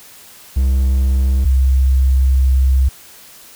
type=tone pair in turn; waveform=triangle / sine; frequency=65.8 / 65.8 Hz; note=C2 / C2; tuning=+10 / +10 cents; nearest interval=unison; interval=0 cents; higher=neither; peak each=-9 dBFS; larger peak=neither; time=0.56-1.45 / 1.45-2.89 s; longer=second; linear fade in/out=10 ms; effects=white hiss -41 dBFS RMS until 3.55 s